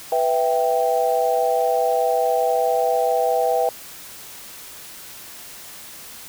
sine chord, E minor, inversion second, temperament equal, 493.9 / 659.3 / 784 Hz, B4 / E5 / G5, 0 / 0 / 0 cents, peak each -21 dBFS, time 0.12-3.69 s, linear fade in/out 2 ms, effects white hiss -39 dBFS RMS until 6.28 s

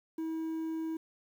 triangle tone with quantisation, 322.1 Hz, E4, 40 cents flat, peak -31 dBFS, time 0.18-0.97 s, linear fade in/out 5 ms, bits 10, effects none

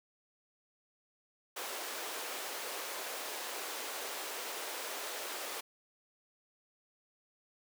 pink high-pass noise, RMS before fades -41 dBFS, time 1.56-5.61 s, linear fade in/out 10 ms, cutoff 400 Hz, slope 24 dB/octave, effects none

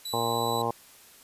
sawtooth tone, 3951 Hz, B7, in tune, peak -30 dBFS, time 0.05-0.62 s, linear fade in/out 5 ms
harmonic tone, 116.54 Hz, A#2, in tune, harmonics 1 / 2 / 3 / 4 / 5 / 6 / 7 / 8 / 9, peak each -36 / -37 / -37 / -32 / -36 / -37 / -31 / -35 / -33 dBFS, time 0.13-0.71 s, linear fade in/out 5 ms
effects white hiss -53 dBFS RMS until 1.23 s + resampled to 32000 Hz

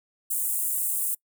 pink high-pass noise, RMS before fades -27 dBFS, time 0.3-1.15 s, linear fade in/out 10 ms, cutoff 8200 Hz, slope 48 dB/octave, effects noise-tail reverb RT60 0.1 s tail -25 dB re dry

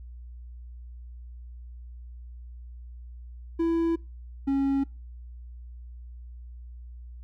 triangle tone pair in turn, 332.1 / 274.3 Hz, E4 / C#4, +13 / -18 cents, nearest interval minor third, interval 331 cents, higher first, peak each -20 / -20 dBFS, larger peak neither, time 3.59-3.96 / 4.47-4.84 s, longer neither, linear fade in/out 10 ms, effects noise-tail reverb RT60 0.3 s tail -26 dB re dry + added 60 Hz sine -40 dBFS peak until 7.23 s

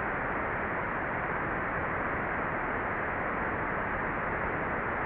white low-pass noise, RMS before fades -32 dBFS, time 0-5.05 s, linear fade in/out 0 ms, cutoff 2000 Hz, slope 48 dB/octave, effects none

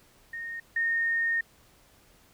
sine tone pair in turn, 1848 / 1840.3 Hz, A#6 / A#6, -16 / -23 cents, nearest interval unison, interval 7 cents, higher first, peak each -34 / -24 dBFS, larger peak second, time 0.33-0.6 / 0.76-1.41 s, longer second, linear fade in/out 5 ms, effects pink hiss -60 dBFS RMS until 2.33 s

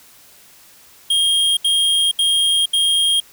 square tone bursts, 3234 Hz, G#7, 47 cents flat, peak -14 dBFS, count 4, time 1.1-3.202 s, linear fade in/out 5 ms, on 470 ms, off 74 ms, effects white hiss -47 dBFS RMS until 3.32 s

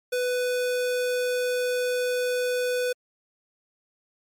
square tone, 497.1 Hz, B4, 11 cents sharp, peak -24 dBFS, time 0.12-2.93 s, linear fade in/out 10 ms, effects MP3 64 kbps

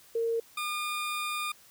sine / 20% pulse tone pair in turn, 459.4 / 1211.7 Hz, A#4 / D#6, -25 / -46 cents, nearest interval octave + perfect fourth, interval 1679 cents, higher second, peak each -26 / -26 dBFS, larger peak neither, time 0.15-0.4 / 0.57-1.52 s, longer second, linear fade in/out 5 ms, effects white hiss -57 dBFS RMS until 1.7 s

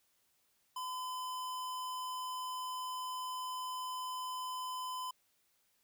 square tone, 1015 Hz, B5, 47 cents sharp, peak -39 dBFS, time 0.76-5.11 s, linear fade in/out 5 ms, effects white hiss -75 dBFS RMS until 5.83 s

